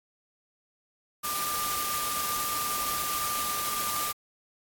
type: tone in noise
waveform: sine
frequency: 1194 Hz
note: D6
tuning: 28 cents sharp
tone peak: -32 dBFS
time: 1.23-4.13 s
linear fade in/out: 20 ms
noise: white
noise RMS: -32 dBFS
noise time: 1.23-4.13 s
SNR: -3 dB
effects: AAC 64 kbps